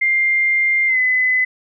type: tone with pitch glide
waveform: sine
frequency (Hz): 2100 to 2017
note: C7 to B6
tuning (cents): +6 to +36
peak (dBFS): -13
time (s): 0.01-1.45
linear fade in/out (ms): 10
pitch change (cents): -70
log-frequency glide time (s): 0.87-0.99
effects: none